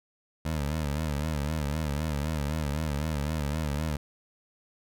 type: tone with vibrato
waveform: 20% pulse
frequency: 75.2 Hz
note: D2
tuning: 42 cents sharp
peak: -23 dBFS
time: 0.45-3.97 s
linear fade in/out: 5 ms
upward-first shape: sine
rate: 3.9 Hz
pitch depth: 110 cents each way
effects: none